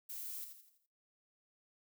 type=noise with echo; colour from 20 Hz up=violet; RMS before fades=-45 dBFS; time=0.09-0.45 s; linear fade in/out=10 ms; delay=83 ms; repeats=5; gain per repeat=-7 dB; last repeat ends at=0.865 s; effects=noise-tail reverb RT60 0.3 s tail -18 dB re dry